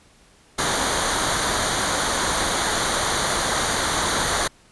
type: noise with comb filter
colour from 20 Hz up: pink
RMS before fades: -22 dBFS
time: 0.58-4.48 s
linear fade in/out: 10 ms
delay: 0.38 ms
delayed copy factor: -0.65
effects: pink hiss -54 dBFS RMS until 4.71 s + resampled to 24000 Hz